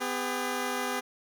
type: tone pair together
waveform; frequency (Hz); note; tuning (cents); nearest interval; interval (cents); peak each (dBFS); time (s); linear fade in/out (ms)
10% pulse; 251.5 / 403.6; B3 / G#4; +32 / -49; minor sixth; 819; -24; 0-1.01; 20
effects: none